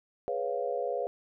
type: chord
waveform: sine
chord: C# dominant seventh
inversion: second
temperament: equal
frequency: 415.3 / 493.9 / 554.4 / 698.5 Hz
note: G#4 / B4 / C#5 / E#5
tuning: 0 / 0 / 0 / 0 cents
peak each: -37 / -33 / -34 / -36 dBFS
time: 0.28-1.07 s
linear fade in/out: 0 ms
effects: none